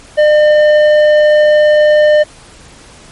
sine tone with tanh clipping, 603 Hz, D5, 46 cents sharp, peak -6 dBFS, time 0.17-2.24 s, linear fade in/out 20 ms, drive 10 dB, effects pink hiss -38 dBFS RMS until 3.11 s + MP3 48 kbps

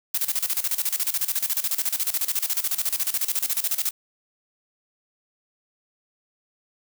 blue noise with tremolo, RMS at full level -23 dBFS, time 0.14-3.91 s, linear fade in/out 5 ms, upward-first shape square, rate 14 Hz, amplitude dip 80%, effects none

